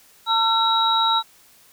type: tone cluster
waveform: sine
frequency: 902 / 1350 / 3845 Hz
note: A5 / E6 / B7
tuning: +43 / +41 / -47 cents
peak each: -20 / -22 / -20 dBFS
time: 0.26-1.23 s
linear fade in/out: 50 ms
effects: white hiss -53 dBFS RMS until 1.72 s